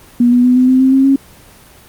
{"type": "tone with pitch steps", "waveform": "sine", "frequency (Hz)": [241.2, 245.4, 249.7, 254.1, 258.5, 263, 267.6, 272.3], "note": ["B3", "B3", "B3", "B3", "C4", "C4", "C4", "C#4"], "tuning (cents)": [-41, -11, 19, 49, -21, 9, 39, -31], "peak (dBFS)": -6, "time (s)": [0.2, 1.16], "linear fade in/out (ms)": 5, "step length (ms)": 120, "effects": ["pink hiss -41 dBFS RMS until 1.88 s", "Opus 24 kbps"]}